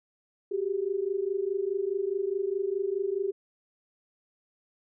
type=tone pair together; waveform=sine; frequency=377.5 / 402.3 Hz; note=F#4 / G4; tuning=+35 / +45 cents; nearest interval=minor second; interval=110 cents; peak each=-30 / -29 dBFS; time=0.51-3.32 s; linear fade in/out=10 ms; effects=none